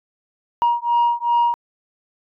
sine beating tone pair, 947 / 949.6 Hz, A#5 / A#5, +27 / +32 cents, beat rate 2.6 Hz, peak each -17 dBFS, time 0.62-1.54 s, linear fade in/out 0 ms, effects tanh soft clip ceiling -11 dBFS

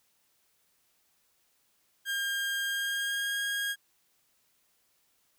30% pulse tone with pitch glide, 1608 to 1631.4 Hz, G6 to G#6, +44 to -31 cents, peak -27 dBFS, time 2.05-3.76 s, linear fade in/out 50 ms, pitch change +25 cents, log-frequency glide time 2.66-3.42 s, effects white hiss -71 dBFS RMS until 5.38 s

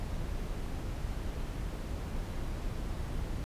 brown noise, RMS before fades -36 dBFS, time 0-3.44 s, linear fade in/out 0 ms, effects resampled to 32000 Hz

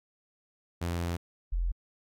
sawtooth / sine tone pair in turn, 86 / 43 Hz, F2 / F1, -26 / -26 cents, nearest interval octave, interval 1200 cents, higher first, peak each -26 / -26 dBFS, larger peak neither, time 0.81-1.17 / 1.52-1.72 s, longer first, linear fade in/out 10 ms, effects AAC 48 kbps

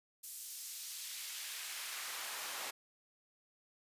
pink noise with high-pass filter sweep, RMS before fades -44 dBFS, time 0.23-2.71 s, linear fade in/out 10 ms, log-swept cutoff 7900 to 720 Hz, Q 0.78, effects resampled to 32000 Hz

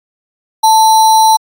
sine tone with sample-and-hold, 880 Hz, A5, in tune, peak -4 dBFS, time 0.63-1.37 s, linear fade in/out 10 ms, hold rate 4900 Hz, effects AAC 64 kbps

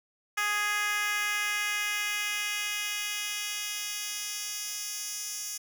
10% pulse tone with high-pass filter sweep, 415.3 Hz, G#4, in tune, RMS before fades -32 dBFS, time 0.37-5.58 s, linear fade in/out 10 ms, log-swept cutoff 1400 to 5900 Hz, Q 1.3, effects none

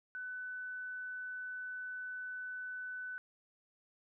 sine tone, 1500 Hz, F#6, 23 cents sharp, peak -40 dBFS, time 0.15-3.18 s, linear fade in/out 0 ms, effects none

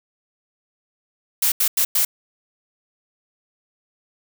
blue noise bursts at uneven times, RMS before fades -18 dBFS, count 4, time 1.42-1.52 / 1.6-1.68 / 1.77-1.85 / 1.95-2.05 s, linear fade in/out 5 ms, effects none

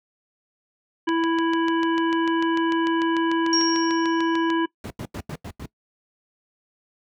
harmonic tone, 330 Hz, E4, 2 cents sharp, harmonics 1 / 3 / 5 / 7 / 9, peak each -20 / -27 / -30 / -43 / -36 dBFS, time 1.07-4.66 s, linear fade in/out 10 ms
click train, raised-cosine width 0.2 ms, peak -15 dBFS, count 24, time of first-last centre 1.09-4.502 s, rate 6.74 Hz
sine tone with exponential decay, 5588 Hz, F8, in tune, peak -18 dBFS, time 3.53-4.5 s, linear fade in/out 1 ms, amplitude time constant 210 ms
brown noise bursts, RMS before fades -28 dBFS, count 6, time 4.84-5.658 s, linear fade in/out 2 ms, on 63 ms, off 88 ms
effects noise-tail reverb RT60 0.1 s tail -21 dB re dry + high-pass 100 Hz 12 dB/octave

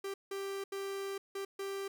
45% pulse tone bursts at uneven times, 392.6 Hz, G4, 3 cents sharp, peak -37 dBFS, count 5, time 0.04-0.14 / 0.31-0.64 / 0.72-1.18 / 1.35-1.45 / 1.59-1.88 s, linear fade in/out 5 ms, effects none

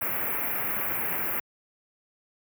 white band-stop noise, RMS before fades -29 dBFS, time 0.01-1.4 s, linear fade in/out 5 ms, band 2500 to 12000 Hz, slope 48 dB/octave, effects high-pass 100 Hz 12 dB/octave

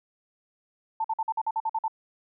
sine tone bursts, 889 Hz, A5, 18 cents sharp, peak -24 dBFS, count 10, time 1-1.881 s, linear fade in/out 5 ms, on 44 ms, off 49 ms, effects none

